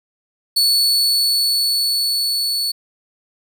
40% pulse tone with level ramp, 4435 Hz, C#8, in tune, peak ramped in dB -11 to -17 dBFS, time 0.56-2.72 s, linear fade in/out 10 ms, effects none

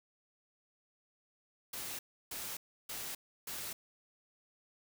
white noise bursts, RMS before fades -42 dBFS, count 4, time 1.73-3.73 s, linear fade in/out 5 ms, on 260 ms, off 320 ms, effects none

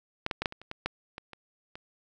clicks, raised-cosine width 0.3 ms, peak -13 / -14 / -14 / -10 / -25 / -30 / -20 / -13 / -23 / -28 / -26 dBFS, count 11, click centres 0.264 / 0.312 / 0.42 / 0.458 / 0.524 / 0.616 / 0.714 / 0.86 / 1.181 / 1.333 / 1.755 s, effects none

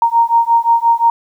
sine beating tone pair, 926 / 931.7 Hz, A#5 / A#5, -12 / -1 cents, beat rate 5.7 Hz, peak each -12 dBFS, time 0.02-1.1 s, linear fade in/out 2 ms, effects 8-bit

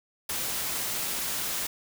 white noise, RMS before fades -31 dBFS, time 0.29-1.67 s, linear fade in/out 5 ms, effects none

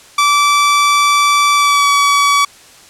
sawtooth tone with pitch glide, 1160 to 1139.4 Hz, D6 to C#6, -22 to +47 cents, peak -5 dBFS, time 0.18-2.45 s, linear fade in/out 5 ms, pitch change -31 cents, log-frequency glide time 1.56-1.88 s, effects white hiss -41 dBFS RMS until 2.89 s + low-pass 9000 Hz 12 dB/octave

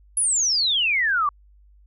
sine exponential sweep, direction down, 10690 to 1122 Hz, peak -18 dBFS, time 0.17-1.29 s, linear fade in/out 2 ms, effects added 50 Hz sine -50 dBFS peak until 1.86 s

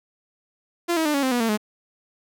sawtooth tone with pitch steps, 344 / 321 / 299.5 / 279.4 / 260.7 / 243.2 / 227 / 211.8 Hz, F4 / E4 / D4 / C#4 / C4 / B3 / A#3 / G#3, -26 / -46 / +34 / +14 / -6 / -26 / -46 / +34 cents, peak -16 dBFS, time 0.88-1.576 s, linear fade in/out 20 ms, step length 87 ms, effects none

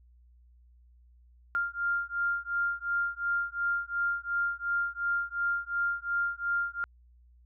sine beating tone pair, 1396.9 / 1399.7 Hz, F6 / F6, 0 / +3 cents, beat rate 2.8 Hz, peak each -31 dBFS, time 1.55-6.84 s, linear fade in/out 0 ms, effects added 60 Hz sine -56 dBFS peak until 7.45 s

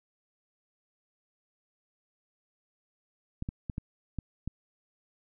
clicks, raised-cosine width 5 ms, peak -21 dBFS, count 6, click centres 3.424 / 3.489 / 3.698 / 3.781 / 4.187 / 4.476 s, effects none

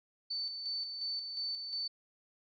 sine tone with tremolo, 4522 Hz, C#8, 34 cents sharp, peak -34 dBFS, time 0.3-1.88 s, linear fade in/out 10 ms, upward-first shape square, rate 2.8 Hz, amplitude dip 45%, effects none

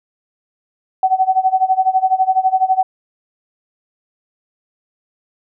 sine tone with tremolo, 755 Hz, F#5, 35 cents sharp, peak -8 dBFS, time 1.03-2.83 s, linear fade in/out 2 ms, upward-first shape sine, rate 12 Hz, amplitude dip 90%, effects none

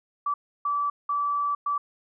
sine tone bursts at uneven times, 1156 Hz, D6, 28 cents flat, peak -23 dBFS, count 4, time 0.26-0.34 / 0.65-0.9 / 1.09-1.55 / 1.66-1.78 s, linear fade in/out 5 ms, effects none

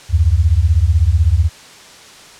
sine beating tone pair, 73.42 / 89.42 Hz, D2 / F2, 0 / +41 cents, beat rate 16 Hz, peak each -12 dBFS, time 0.09-1.5 s, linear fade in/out 50 ms, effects white hiss -39 dBFS RMS until 2.39 s + low-pass 7000 Hz 12 dB/octave

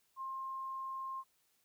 sine tone, 1062 Hz, C6, 25 cents sharp, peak -39 dBFS, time 0.16-1.24 s, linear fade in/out 50 ms, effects white hiss -75 dBFS RMS until 1.64 s

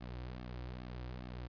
sawtooth tone with flanger, 61.74 Hz, B1, in tune, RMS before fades -45 dBFS, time 0-1.48 s, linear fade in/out 20 ms, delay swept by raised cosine 2 to 4.8 ms, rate 2.4 Hz, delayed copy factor -0.75, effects resampled to 11025 Hz

